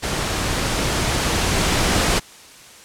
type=noise with level ramp; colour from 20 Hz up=pink; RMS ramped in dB=-23 to -17 dBFS; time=0.02-2.2 s; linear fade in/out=20 ms; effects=white hiss -43 dBFS RMS until 2.84 s + low-pass 9000 Hz 12 dB/octave